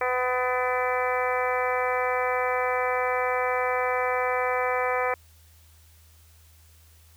harmonic tone with a mistuned harmonic, 251.3 Hz, B3, 30 cents sharp, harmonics 2 / 3 / 4 / 5 / 6 / 7 / 8 / 9, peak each -27 / -30 / -31 / -31 / -38 / -34 / -34 / -34 dBFS, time 0.01-5.14 s, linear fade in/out 2 ms, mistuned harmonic 9, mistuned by +46 cents, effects added 80 Hz sine -53 dBFS peak until 7.16 s + white hiss -59 dBFS RMS until 7.16 s

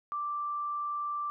sine tone, 1174.7 Hz, D6, in tune, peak -31 dBFS, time 0.12-1.3 s, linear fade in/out 0 ms, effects none

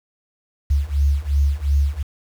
sine beating tone pair, 69.3 / 72.1 Hz, C#2 / D2, 0 / -31 cents, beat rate 2.8 Hz, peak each -19 / -18 dBFS, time 0.7-2.03 s, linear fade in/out 10 ms, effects 7-bit

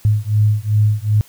sine beating tone pair, 104.7 / 107.3 Hz, G#2 / A2, +15 / -43 cents, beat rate 2.6 Hz, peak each -15 dBFS, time 0.05-1.21 s, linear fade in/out 0 ms, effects white hiss -47 dBFS RMS until 1.28 s

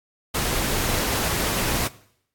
pink noise, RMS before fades -24 dBFS, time 0.34-1.88 s, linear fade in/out 10 ms, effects noise-tail reverb RT60 0.7 s tail -20 dB re dry + AAC 64 kbps

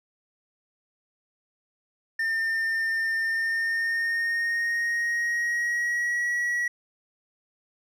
triangle tone with pitch glide, 1806 to 1924.5 Hz, A6 to B6, +45 to -45 cents, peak -22 dBFS, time 2.19-6.68 s, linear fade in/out 5 ms, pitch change +110 cents, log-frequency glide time 3.22-6.32 s, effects none

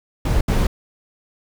brown noise bursts at uneven times, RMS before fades -17 dBFS, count 2, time 0.25-0.41 / 0.48-0.67 s, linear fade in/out 5 ms, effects none

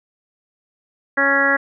harmonic tone, 277.2 Hz, C#4, in tune, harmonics 1 / 2 / 3 / 4 / 5 / 6 / 7, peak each -25 / -22 / -27 / -25 / -22 / -17 / -20 dBFS, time 1.17-1.57 s, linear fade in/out 10 ms, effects none

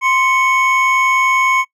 triangle tone pair together, 1044 / 2215 Hz, C6 / C#7, -4 / -2 cents, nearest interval octave + minor second, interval 1302 cents, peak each -12 dBFS, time 0.01-1.65 s, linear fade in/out 50 ms, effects noise-tail reverb RT60 0.1 s tail -23 dB re dry

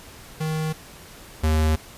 square tone pair in turn, 156.9 / 78.18 Hz, D#3 / D#2, +15 / +9 cents, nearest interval octave, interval 1206 cents, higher first, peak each -24 / -18 dBFS, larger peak second, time 0.4-0.73 / 1.43-1.76 s, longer neither, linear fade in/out 10 ms, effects pink hiss -44 dBFS RMS until 1.97 s + resampled to 32000 Hz

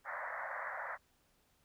white band-pass noise, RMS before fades -42 dBFS, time 0.04-0.98 s, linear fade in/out 50 ms, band 540 to 2000 Hz, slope 96 dB/octave, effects pink hiss -73 dBFS RMS until 1.64 s

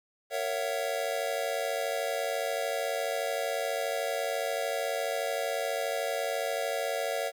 square chord, F# dominant seventh, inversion first, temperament just, 462.5 / 555 / 666 / 740 Hz, A#4 / C#5 / E5 / F#5, -14 / +2 / +18 / 0 cents, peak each -37 / -34 / -35 / -38 dBFS, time 0.3-7.32 s, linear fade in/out 50 ms, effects 11-bit

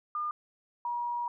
sine tone pair in turn, 1209 / 957.1 Hz, D6 / A#5, +50 / +45 cents, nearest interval major third, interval 405 cents, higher first, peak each -30 / -30 dBFS, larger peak neither, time 0.15-0.31 / 0.85-1.28 s, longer second, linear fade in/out 2 ms, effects none

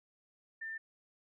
sine tone, 1792 Hz, A6, 31 cents sharp, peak -39 dBFS, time 0.61-0.78 s, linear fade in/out 10 ms, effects none

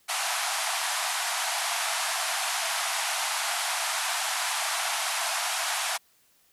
pink band-pass noise, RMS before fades -29 dBFS, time 0.08-5.98 s, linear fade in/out 20 ms, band 650 to 12000 Hz, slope 96 dB/octave, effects white hiss -64 dBFS RMS until 6.52 s

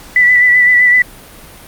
sine tone with vibrato, 1975.5 Hz, B6, in tune, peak -5 dBFS, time 0.16-1.02 s, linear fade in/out 2 ms, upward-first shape sine, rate 7.8 Hz, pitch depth 26 cents each way, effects pink hiss -36 dBFS RMS until 1.67 s + Opus 48 kbps

